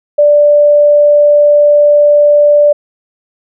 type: tone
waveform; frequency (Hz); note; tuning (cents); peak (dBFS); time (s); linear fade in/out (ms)
sine; 587.3; D5; 0; -3; 0.18-2.73; 10
effects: none